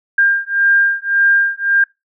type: beating tone pair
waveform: sine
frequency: 1600 / 1601.8 Hz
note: G6 / G6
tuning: +35 / +37 cents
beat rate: 1.8 Hz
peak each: -14 dBFS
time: 0.18-1.84 s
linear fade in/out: 5 ms
effects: noise-tail reverb RT60 0.2 s tail -23 dB re dry